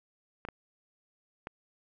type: clicks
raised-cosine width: 0.5 ms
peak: -23 dBFS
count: 3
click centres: 0.451 / 0.487 / 1.471 s
effects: none